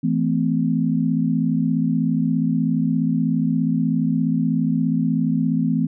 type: chord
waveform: sine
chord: A minor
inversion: second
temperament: equal with one note detuned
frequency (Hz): 164.81 / 220 / 256.8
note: E3 / A3 / C4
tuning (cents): 0 / 0 / -32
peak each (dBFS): -21 / -22 / -21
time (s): 0.03-5.87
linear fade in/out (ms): 10
effects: none